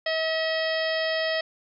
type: harmonic tone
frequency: 641 Hz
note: E5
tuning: 49 cents flat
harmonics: 1 / 2 / 3 / 4 / 5 / 6 / 7 / 8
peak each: -26 / -39 / -29 / -38 / -34 / -40 / -38 / -36 dBFS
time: 0.06-1.41 s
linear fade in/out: 5 ms
effects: none